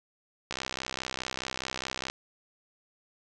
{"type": "click train", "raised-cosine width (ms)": 0.2, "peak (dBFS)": -15, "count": 104, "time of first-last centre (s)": [0.51, 2.1], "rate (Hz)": 64.8, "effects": ["resampled to 22050 Hz", "9-bit"]}